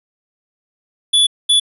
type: tone bursts at uneven times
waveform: square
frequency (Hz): 3442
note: A7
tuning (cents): -39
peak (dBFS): -10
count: 2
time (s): 1.13-1.27 / 1.49-1.6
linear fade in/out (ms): 10
effects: resampled to 32000 Hz